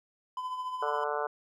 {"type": "tone with tremolo", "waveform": "triangle", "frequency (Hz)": 1012, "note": "B5", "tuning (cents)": 42, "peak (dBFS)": -29, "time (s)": [0.37, 1.04], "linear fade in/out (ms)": 2, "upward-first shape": "triangle", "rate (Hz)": 14, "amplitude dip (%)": 55}
{"type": "harmonic tone", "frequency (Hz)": 147.4, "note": "D3", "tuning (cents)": 7, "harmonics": [3, 4, 5, 6, 7, 8, 9, 10], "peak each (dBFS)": [-35, -36, -37, -38, -38, -39, -40, -40], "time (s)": [0.82, 1.27], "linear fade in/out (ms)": 5}
{"effects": []}